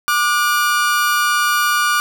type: tone pair together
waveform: 40% pulse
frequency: 1184.9 / 1448 Hz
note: D6 / F#6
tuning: +15 / -38 cents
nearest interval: minor third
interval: 347 cents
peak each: -16 dBFS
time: 0.08-2 s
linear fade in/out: 0 ms
effects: none